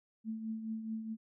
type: tone with tremolo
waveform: sine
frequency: 221.4 Hz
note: A3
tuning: 11 cents sharp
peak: -34 dBFS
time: 0.24-1.17 s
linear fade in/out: 50 ms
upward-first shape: triangle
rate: 4.7 Hz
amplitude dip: 60%
effects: none